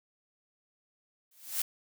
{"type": "noise with exponential growth", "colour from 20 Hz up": "blue", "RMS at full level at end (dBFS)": -27, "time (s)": [1.31, 1.62], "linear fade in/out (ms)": 5, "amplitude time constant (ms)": 66, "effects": []}